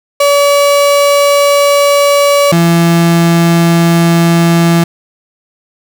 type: tone pair in turn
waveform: 35% pulse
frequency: 570 / 168.73 Hz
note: C#5 / E3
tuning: +48 / +41 cents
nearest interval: octave + major sixth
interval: 2107 cents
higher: first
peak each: -4 dBFS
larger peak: neither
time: 0.2-2.52 / 2.52-4.84 s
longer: neither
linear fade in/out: 5 ms
effects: none